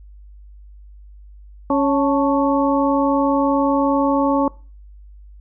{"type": "harmonic tone with a mistuned harmonic", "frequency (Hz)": 277.2, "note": "C#4", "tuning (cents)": 0, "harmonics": [1, 2, 3, 4], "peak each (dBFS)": [-17, -20, -22, -23], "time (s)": [1.7, 4.48], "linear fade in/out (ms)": 2, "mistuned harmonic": 3, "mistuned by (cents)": 91, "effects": ["noise-tail reverb RT60 0.4 s tail -23 dB re dry", "added 50 Hz sine -39 dBFS peak until 5.4 s"]}